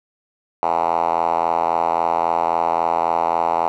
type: tone with band-pass filter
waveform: 5% pulse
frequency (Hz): 83.7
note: E2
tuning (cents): +27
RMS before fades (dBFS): -19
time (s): 0.63-3.68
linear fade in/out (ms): 0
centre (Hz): 840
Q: 3.7
effects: none